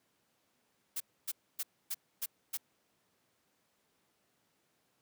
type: noise bursts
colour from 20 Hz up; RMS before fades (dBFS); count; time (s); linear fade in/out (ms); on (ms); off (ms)
blue; -36; 6; 0.96-2.574; 10; 44; 270
effects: pink hiss -75 dBFS RMS until 5.01 s + high-pass 150 Hz 12 dB/octave